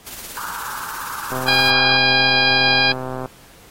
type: noise with tremolo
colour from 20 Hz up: white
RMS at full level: -32 dBFS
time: 0.06-1.71 s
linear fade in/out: 10 ms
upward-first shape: triangle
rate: 17 Hz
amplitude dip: 50%
type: band-pass noise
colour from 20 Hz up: white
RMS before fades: -30 dBFS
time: 0.37-1.97 s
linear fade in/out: 0 ms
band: 860 to 1600 Hz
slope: 96 dB/octave
type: click train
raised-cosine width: 1 ms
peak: -14 dBFS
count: 251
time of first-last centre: 1.32-3.258 s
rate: 129 Hz
type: harmonic tone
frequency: 810 Hz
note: G#5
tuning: 43 cents flat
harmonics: 1 / 2 / 3 / 4 / 5 / 6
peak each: -23 / -19 / -19 / -22 / -22 / -21 dBFS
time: 1.48-2.92 s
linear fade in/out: 2 ms
effects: pink hiss -47 dBFS RMS until 3.7 s + AAC 48 kbps